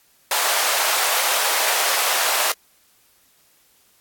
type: high-pass noise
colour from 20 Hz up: pink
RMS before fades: -20 dBFS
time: 0.31-2.52 s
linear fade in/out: 2 ms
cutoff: 610 Hz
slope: 24 dB/octave
effects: white hiss -58 dBFS RMS until 4 s + AAC 64 kbps